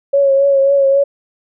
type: tone with vibrato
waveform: sine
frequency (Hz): 552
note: C#5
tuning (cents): -7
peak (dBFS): -8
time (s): 0.13-1.04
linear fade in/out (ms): 10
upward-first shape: triangle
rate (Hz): 3.7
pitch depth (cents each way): 36
effects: none